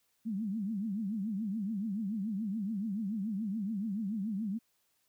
sine tone with vibrato, 208 Hz, G#3, 3 cents sharp, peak -32 dBFS, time 0.25-4.59 s, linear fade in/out 20 ms, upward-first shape triangle, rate 7 Hz, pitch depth 210 cents each way, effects white hiss -75 dBFS RMS until 5.08 s

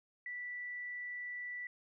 sine tone, 1966 Hz, B6, 8 cents flat, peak -40 dBFS, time 0.26-1.67 s, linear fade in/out 2 ms, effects none

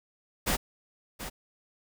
pink noise with echo, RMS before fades -27 dBFS, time 0.46-0.57 s, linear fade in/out 20 ms, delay 730 ms, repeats 1, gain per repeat -11 dB, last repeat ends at 1.3 s, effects none

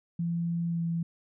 sine tone with pitch glide, 169.6 to 167.56 Hz, E3 to E3, +50 to +29 cents, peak -27 dBFS, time 0.19-1.03 s, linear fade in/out 5 ms, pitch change -21 cents, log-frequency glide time 0.67-0.81 s, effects none

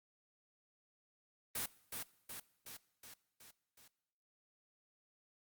white noise with echo, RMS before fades -39 dBFS, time 1.55-1.66 s, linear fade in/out 5 ms, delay 370 ms, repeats 6, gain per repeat -4 dB, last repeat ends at 3.88 s, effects noise-tail reverb RT60 1.0 s tail -21 dB re dry + Opus 32 kbps

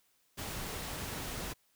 pink noise, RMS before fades -40 dBFS, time 0.37-1.54 s, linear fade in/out 20 ms, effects white hiss -72 dBFS RMS until 1.75 s

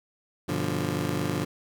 20% pulse chord, G dominant seventh, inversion none, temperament just, 98 / 122.5 / 147 / 176.4 Hz, G2 / B2 / D3 / F3, 0 / -14 / +2 / +18 cents, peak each -29 / -29 / -26 / -27 dBFS, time 0.48-1.45 s, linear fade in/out 10 ms, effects none

